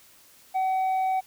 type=tone with tanh clipping; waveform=triangle; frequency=756 Hz; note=F#5; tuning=37 cents sharp; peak=-23 dBFS; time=0.54-1.21 s; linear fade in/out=20 ms; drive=8 dB; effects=white hiss -55 dBFS RMS until 1.26 s